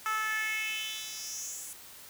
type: tone with high-pass filter sweep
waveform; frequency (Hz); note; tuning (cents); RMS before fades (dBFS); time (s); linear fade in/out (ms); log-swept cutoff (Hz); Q
10% pulse; 434.6; A4; -21; -35; 0.06-1.73; 0; 1200 to 9100; 3.8
effects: white hiss -50 dBFS RMS until 2.09 s